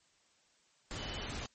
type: tone in noise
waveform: sine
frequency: 3012 Hz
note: F#7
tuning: 30 cents sharp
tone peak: -46 dBFS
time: 0.98-1.26 s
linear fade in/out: 0 ms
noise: pink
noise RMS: -41 dBFS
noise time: 0.91-1.46 s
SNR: -8 dB
effects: white hiss -70 dBFS RMS until 1.54 s + MP3 32 kbps